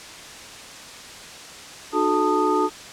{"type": "tone cluster", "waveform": "sine", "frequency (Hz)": [303, 367.5, 431.4, 887, 1237], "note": ["D#4", "F#4", "A4", "A5", "D#6"], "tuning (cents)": [-46, -12, -34, 14, -10], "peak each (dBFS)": -24, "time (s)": [1.92, 2.7], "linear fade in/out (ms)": 50, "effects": ["white hiss -39 dBFS RMS until 2.92 s", "low-pass 7000 Hz 12 dB/octave"]}